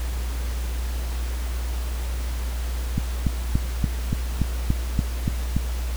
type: click train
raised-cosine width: 5 ms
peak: -8 dBFS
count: 10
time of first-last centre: 2.98-5.566 s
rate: 3.48 Hz
effects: added 60 Hz sine -24 dBFS peak until 5.96 s + pink hiss -38 dBFS RMS until 5.96 s